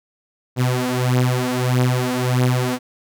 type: beating tone pair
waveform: sawtooth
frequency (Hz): 125 / 126.6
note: B2 / B2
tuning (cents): +21 / +43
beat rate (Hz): 1.6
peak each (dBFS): -15 / -16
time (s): 0.56-2.79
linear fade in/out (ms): 50
effects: none